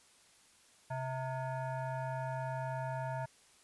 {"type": "tone with frequency modulation", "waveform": "sine", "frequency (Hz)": 130.81, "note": "C3", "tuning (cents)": 0, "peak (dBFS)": -35, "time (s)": [0.9, 3.26], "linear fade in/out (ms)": 10, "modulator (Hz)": 781, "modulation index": 1.2, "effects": ["white hiss -64 dBFS RMS until 3.63 s", "resampled to 24000 Hz"]}